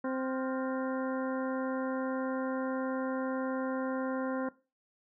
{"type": "harmonic tone with a mistuned harmonic", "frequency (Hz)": 261.6, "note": "C4", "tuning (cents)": 0, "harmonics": [1, 2, 3, 4, 5, 6, 7], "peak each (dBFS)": [-33, -36, -44, -42, -45, -49, -50], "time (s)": [0.04, 4.49], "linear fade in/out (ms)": 5, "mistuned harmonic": 5, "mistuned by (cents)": 120, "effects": ["noise-tail reverb RT60 0.3 s tail -18 dB re dry"]}